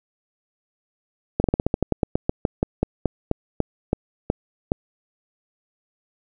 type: slowing click train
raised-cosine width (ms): 2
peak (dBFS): -5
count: 21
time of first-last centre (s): 1.4-4.719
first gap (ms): 41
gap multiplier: 1.13
effects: none